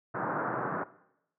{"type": "band-pass noise", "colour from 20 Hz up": "white", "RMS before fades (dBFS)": -33, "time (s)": [0.14, 0.84], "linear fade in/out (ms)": 10, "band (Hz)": [120, 1500], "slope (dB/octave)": 48, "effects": ["noise-tail reverb RT60 0.8 s tail -18 dB re dry"]}